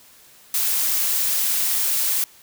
blue noise, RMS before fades -21 dBFS, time 0.54-2.24 s, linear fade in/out 2 ms, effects white hiss -50 dBFS RMS until 2.42 s

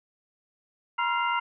sine tone cluster, 956 / 1044 / 1378 / 2079 / 2799 Hz, A#5 / C6 / F6 / C7 / F7, +43 / -4 / -24 / -12 / +3 cents, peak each -27 / -34 / -29 / -33 / -35 dBFS, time 0.98-1.4 s, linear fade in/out 10 ms, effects none

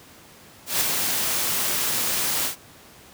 white noise with ADSR envelope, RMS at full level -20 dBFS, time 0.66-2.56 s, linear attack 150 ms, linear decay 6 ms, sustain -4 dB, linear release 110 ms, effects pink hiss -48 dBFS RMS until 3.13 s + high-pass 80 Hz 12 dB/octave

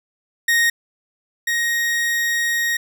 40% pulse tone pair in turn, 1864.7 / 1875.2 Hz, A#6 / A#6, 0 / +10 cents, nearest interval unison, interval 10 cents, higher second, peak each -13 / -17 dBFS, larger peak first, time 0.48-0.7 / 1.47-2.77 s, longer second, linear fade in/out 5 ms, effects none

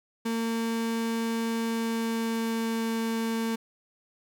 35% pulse tone with pitch glide, 228 to 226.4 Hz, A#3 to A3, -38 to +50 cents, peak -25 dBFS, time 0.25-3.56 s, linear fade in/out 10 ms, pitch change -12 cents, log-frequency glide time 1.64-2.91 s, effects none

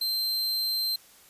45% pulse tone, 4130 Hz, C8, 23 cents flat, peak -25 dBFS, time 0.01-0.96 s, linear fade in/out 5 ms, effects white hiss -55 dBFS RMS until 1.29 s + resampled to 32000 Hz

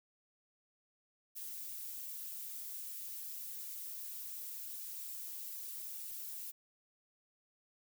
violet noise with flanger, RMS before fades -45 dBFS, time 1.35-6.52 s, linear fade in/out 20 ms, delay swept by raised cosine 1.7 to 5.6 ms, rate 2.6 Hz, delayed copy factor +0.8, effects none

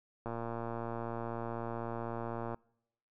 click train, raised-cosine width 1 ms, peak -25 dBFS, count 266, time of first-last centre 0.26-2.544 s, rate 116 Hz, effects noise-tail reverb RT60 0.8 s tail -26 dB re dry

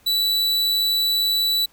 45% pulse tone, 3951 Hz, B7, in tune, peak -18 dBFS, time 0.06-1.66 s, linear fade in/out 10 ms, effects pink hiss -56 dBFS RMS until 1.72 s

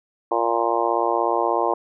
harmonic tone, 116.54 Hz, A#2, in tune, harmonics 3 / 4 / 5 / 6 / 7 / 8 / 9, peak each -26 / -26 / -26 / -26 / -26 / -26 / -26 dBFS, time 0.31-1.74 s, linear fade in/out 5 ms, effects none

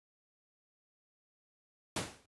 pink noise with exponential decay, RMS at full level -31 dBFS, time 1.96-2.26 s, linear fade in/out 5 ms, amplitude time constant 64 ms, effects high-pass 80 Hz 12 dB/octave + resampled to 24000 Hz

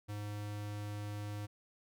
square tone, 103.83 Hz, G#2, in tune, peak -40 dBFS, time 0.08-1.47 s, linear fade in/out 20 ms, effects none

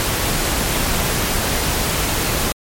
pink noise, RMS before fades -19 dBFS, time 0-2.52 s, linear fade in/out 0 ms, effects MP3 64 kbps

